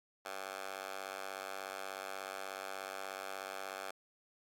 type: tone with high-pass filter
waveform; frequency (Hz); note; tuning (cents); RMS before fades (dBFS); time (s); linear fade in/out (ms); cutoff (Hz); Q
10% pulse; 96.6; G2; -25; -44; 0.25-3.91; 5; 840; 2.1
effects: AAC 64 kbps